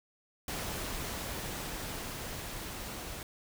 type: noise with level ramp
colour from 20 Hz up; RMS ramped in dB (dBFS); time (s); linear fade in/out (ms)
pink; -37 to -42; 0.48-3.23; 2
effects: none